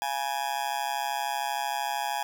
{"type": "tone with amplitude modulation", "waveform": "40% pulse", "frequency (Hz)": 830.6, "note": "G#5", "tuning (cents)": 0, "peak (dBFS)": -23, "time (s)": [0.02, 2.23], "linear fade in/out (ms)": 0, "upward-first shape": "sine", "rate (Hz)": 133, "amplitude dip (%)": 95, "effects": []}